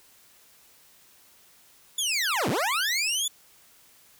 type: linear two-way sweep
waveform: 20% pulse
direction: down then up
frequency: 3515 to 95.8 to 3515 Hz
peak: -19 dBFS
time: 1.98-3.28 s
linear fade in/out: 5 ms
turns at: 2.49 s
effects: white hiss -57 dBFS RMS until 4.19 s